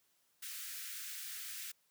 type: high-pass noise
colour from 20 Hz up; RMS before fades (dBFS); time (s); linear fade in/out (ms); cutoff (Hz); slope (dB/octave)
white; -45; 0.42-1.72; 10; 1400; 48
effects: white hiss -75 dBFS RMS until 1.9 s + high-pass 80 Hz 12 dB/octave